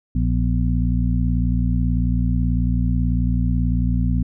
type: harmonic tone with a mistuned harmonic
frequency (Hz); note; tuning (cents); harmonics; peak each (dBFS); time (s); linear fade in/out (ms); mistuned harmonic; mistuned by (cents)
58.27; A#1; 0; 1 / 2 / 3 / 4; -19 / -22 / -24 / -25; 0.15-4.23; 5; 4; +95
effects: none